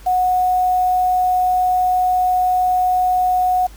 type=tone with quantisation; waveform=sine; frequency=733 Hz; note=F#5; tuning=16 cents flat; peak=-13 dBFS; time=0.06-3.67 s; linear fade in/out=10 ms; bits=6; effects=added 50 Hz sine -37 dBFS peak until 3.76 s + pink hiss -46 dBFS RMS until 3.76 s